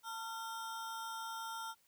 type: ring-modulated tone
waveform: square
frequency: 1138 Hz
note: C#6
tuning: 45 cents sharp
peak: -39 dBFS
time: 0.03-1.75 s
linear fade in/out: 50 ms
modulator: 237 Hz
effects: white hiss -72 dBFS RMS until 1.87 s